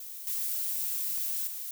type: noise with level steps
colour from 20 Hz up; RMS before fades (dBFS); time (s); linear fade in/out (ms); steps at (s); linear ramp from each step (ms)
violet; -42 / -32 / -38; 0-1.71; 2; 0.27 / 1.47; 2
effects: none